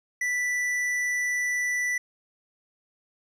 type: tone with tanh clipping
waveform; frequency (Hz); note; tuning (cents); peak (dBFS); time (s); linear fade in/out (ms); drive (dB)
sine; 1974; B6; -1; -26; 0.21-1.98; 5; 11
effects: none